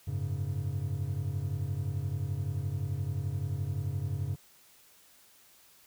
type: chord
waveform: triangle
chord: F# suspended second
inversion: none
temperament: just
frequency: 92.5 / 104.06 / 138.75 Hz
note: F#2 / G#2 / C#3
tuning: 0 / +4 / +2 cents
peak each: -33 dBFS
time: 0.07-4.36 s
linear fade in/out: 10 ms
effects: white hiss -60 dBFS RMS until 5.86 s